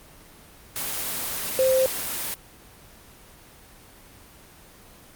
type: tone in noise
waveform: sine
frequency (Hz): 522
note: C5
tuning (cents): -4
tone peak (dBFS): -17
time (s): 1.59-1.86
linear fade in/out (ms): 0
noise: white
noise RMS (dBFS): -29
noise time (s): 0.76-2.34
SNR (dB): +9
effects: pink hiss -49 dBFS RMS until 5.15 s + Opus 24 kbps